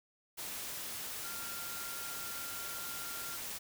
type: tone in noise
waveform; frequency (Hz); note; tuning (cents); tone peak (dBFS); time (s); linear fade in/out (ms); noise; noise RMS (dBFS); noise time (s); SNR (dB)
sine; 1390; F6; -9; -47; 1.23-3.37; 20; white; -42; 0.37-3.59; -8
effects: none